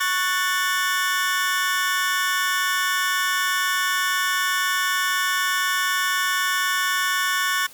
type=chord; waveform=sawtooth; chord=F# minor; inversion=second; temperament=just; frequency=1110 / 1480 / 1776 Hz; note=C#6 / F#6 / A6; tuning=+2 / 0 / +16 cents; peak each=-21 dBFS; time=0-7.67 s; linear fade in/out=10 ms; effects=white hiss -46 dBFS RMS until 7.73 s